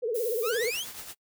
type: tone with vibrato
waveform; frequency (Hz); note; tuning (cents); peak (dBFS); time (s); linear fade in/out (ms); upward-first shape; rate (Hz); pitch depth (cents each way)
sine; 460.7; A#4; -20; -26; 0.02-0.71; 20; triangle; 17; 170
type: noise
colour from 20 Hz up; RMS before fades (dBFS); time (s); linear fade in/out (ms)
violet; -37; 0.14-0.52; 20
type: exponential sweep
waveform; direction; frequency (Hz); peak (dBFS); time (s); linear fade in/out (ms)
sawtooth; up; 1144 to 3520; -27; 0.42-0.86; 50
type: noise with tremolo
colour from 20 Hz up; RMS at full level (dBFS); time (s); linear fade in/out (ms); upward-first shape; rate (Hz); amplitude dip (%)
white; -39; 0.5-1.15; 50; triangle; 8.6; 60
effects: noise-tail reverb RT60 0.1 s tail -26 dB re dry